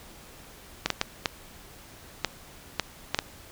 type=clicks; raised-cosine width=0.2 ms; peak=-6 dBFS; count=8; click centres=0.86 / 0.903 / 1.014 / 1.258 / 2.247 / 2.797 / 3.146 / 3.189 s; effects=pink hiss -49 dBFS RMS until 3.51 s